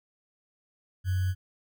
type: tone with sample-and-hold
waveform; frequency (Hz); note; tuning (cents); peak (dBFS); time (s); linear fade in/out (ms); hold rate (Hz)
sine; 92.5; F#2; 0; -24; 1.04-1.35; 50; 1575
effects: none